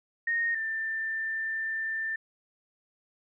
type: tone pair in turn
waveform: sine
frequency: 1853 / 1784.7 Hz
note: A#6 / A6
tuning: -11 / +24 cents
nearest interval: minor second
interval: 65 cents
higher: first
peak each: -25 / -29 dBFS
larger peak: first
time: 0.27-0.55 / 0.55-2.16 s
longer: second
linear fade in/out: 5 ms
effects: none